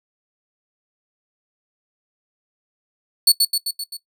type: tone with echo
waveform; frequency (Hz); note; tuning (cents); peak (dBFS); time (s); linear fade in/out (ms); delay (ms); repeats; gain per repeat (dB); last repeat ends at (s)
sawtooth; 4435; C#8; 0; -6; 3.27-3.32; 5; 130; 5; -4; 3.97
effects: noise-tail reverb RT60 0.1 s tail -17 dB re dry